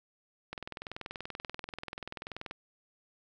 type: click train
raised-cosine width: 0.3 ms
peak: -23 dBFS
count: 42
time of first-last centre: 0.53-2.511 s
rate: 20.7 Hz
effects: none